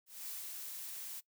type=noise with ADSR envelope; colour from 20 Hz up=blue; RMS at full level=-43 dBFS; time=0.06-1.21 s; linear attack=220 ms; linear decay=140 ms; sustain=-2 dB; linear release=20 ms; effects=noise-tail reverb RT60 0.1 s tail -20 dB re dry